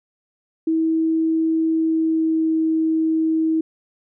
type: tone with pitch glide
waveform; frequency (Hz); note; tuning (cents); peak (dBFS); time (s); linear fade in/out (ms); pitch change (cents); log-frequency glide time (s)
sine; 322.6 to 320; E4 to D#4; -37 to +49; -16; 0.67-3.61; 5; -14; 1.7-2.56
effects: none